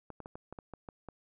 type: clicks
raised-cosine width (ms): 1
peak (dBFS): -30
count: 9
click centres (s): 0.103 / 0.203 / 0.259 / 0.355 / 0.526 / 0.588 / 0.737 / 0.888 / 1.087
effects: none